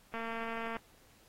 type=click train; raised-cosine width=0.5 ms; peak=-25 dBFS; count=144; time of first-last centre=0.14-0.767 s; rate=228 Hz; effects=pink hiss -64 dBFS RMS until 1.28 s + AAC 48 kbps